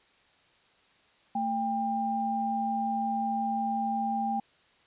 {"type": "tone pair together", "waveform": "sine", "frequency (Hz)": [223.6, 796.8], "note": ["A3", "G5"], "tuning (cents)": [28, 28], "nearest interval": "octave + minor seventh", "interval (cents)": 2200, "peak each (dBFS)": [-32, -28], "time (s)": [1.35, 4.4], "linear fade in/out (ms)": 5, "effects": ["white hiss -63 dBFS RMS until 4.86 s", "resampled to 8000 Hz"]}